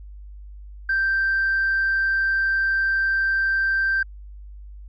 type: tone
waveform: sine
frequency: 1568 Hz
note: G6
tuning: in tune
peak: -17 dBFS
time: 0.89-4.03 s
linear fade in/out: 5 ms
effects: tanh soft clip ceiling -15 dBFS + added 50 Hz sine -37 dBFS peak until 4.88 s